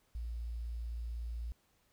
sine tone with quantisation, 58 Hz, A#1, 8 cents flat, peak -37 dBFS, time 0.15-1.52 s, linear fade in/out 0 ms, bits 11, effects pink hiss -73 dBFS RMS until 1.92 s

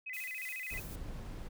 sine tone with vibrato, 2264 Hz, C#7, 36 cents sharp, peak -39 dBFS, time 0.06-0.8 s, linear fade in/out 10 ms, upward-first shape square, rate 14 Hz, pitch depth 200 cents each way
blue noise with tremolo, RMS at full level -47 dBFS, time 0.13-0.96 s, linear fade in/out 10 ms, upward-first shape sine, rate 3.6 Hz, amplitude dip 45%
brown noise, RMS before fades -43 dBFS, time 0.7-1.49 s, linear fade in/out 20 ms
effects none

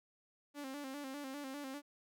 sawtooth tone with vibrato, 277.2 Hz, C#4, in tune, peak -39 dBFS, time 0.54-1.82 s, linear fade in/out 50 ms, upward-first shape square, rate 5 Hz, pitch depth 75 cents each way, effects none

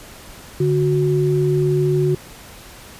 sine tone pair together, 145.7 / 367.1 Hz, D3 / F#4, -13 / -14 cents, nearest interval octave + major third, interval 1599 cents, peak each -17 dBFS, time 0.6-2.15 s, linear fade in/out 5 ms, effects pink hiss -40 dBFS RMS until 2.99 s + resampled to 32000 Hz

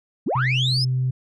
sine linear sweep, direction up, 131.5 to 5274 Hz, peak -19 dBFS, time 0.26-0.85 s, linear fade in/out 10 ms
sine tone, 128.4 Hz, C3, 32 cents flat, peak -18 dBFS, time 0.35-1.11 s, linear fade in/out 10 ms
effects tanh soft clip ceiling -14 dBFS

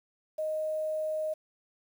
sine tone with quantisation, 622.3 Hz, D#5, in tune, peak -29 dBFS, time 0.38-1.34 s, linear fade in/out 10 ms, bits 9, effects none

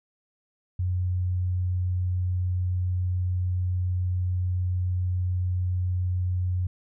sine tone, 90.7 Hz, F#2, 34 cents flat, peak -23 dBFS, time 0.79-6.67 s, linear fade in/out 5 ms, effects none

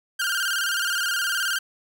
sawtooth tone with vibrato, 1491 Hz, F#6, 13 cents sharp, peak -19 dBFS, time 0.19-1.59 s, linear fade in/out 10 ms, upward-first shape square, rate 19 Hz, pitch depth 88 cents each way, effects none

